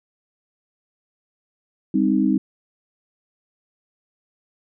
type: chord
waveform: sine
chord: C minor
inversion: second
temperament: equal with one note detuned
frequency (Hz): 199.54 / 261.6 / 311.1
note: G3 / C4 / Eb4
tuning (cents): +31 / 0 / 0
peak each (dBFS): -20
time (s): 1.94-2.38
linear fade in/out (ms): 5
effects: none